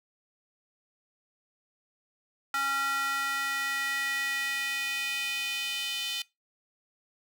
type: tone with high-pass filter sweep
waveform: square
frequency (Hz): 275.1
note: C#4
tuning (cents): -13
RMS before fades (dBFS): -31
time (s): 2.54-6.22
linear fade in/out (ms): 2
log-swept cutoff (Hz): 1300 to 3100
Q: 3.4
effects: noise-tail reverb RT60 0.2 s tail -21 dB re dry